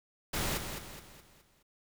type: noise with echo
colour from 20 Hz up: pink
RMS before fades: -33 dBFS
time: 0.33-0.58 s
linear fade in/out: 10 ms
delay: 210 ms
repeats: 5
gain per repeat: -7 dB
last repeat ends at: 1.63 s
effects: none